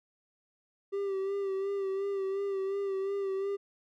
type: tone with vibrato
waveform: triangle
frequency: 392 Hz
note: G4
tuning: in tune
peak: -28 dBFS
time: 0.92-3.57 s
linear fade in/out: 20 ms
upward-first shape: sine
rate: 2.8 Hz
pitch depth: 37 cents each way
effects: none